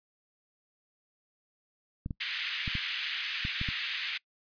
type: clicks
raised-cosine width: 5 ms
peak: -22 dBFS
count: 7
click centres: 2.061 / 2.108 / 2.678 / 2.753 / 3.451 / 3.614 / 3.688 s
type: band-pass noise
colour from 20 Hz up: white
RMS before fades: -35 dBFS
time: 2.2-4.18 s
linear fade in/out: 10 ms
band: 1800 to 3500 Hz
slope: 24 dB/octave
effects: noise-tail reverb RT60 0.1 s tail -24 dB re dry + resampled to 11025 Hz